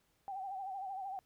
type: tone with vibrato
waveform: sine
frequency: 773 Hz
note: G5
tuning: 24 cents flat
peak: -39 dBFS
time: 0.28-1.19 s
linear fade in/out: 0 ms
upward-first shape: sine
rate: 13 Hz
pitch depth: 68 cents each way
effects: pink hiss -75 dBFS RMS until 1.25 s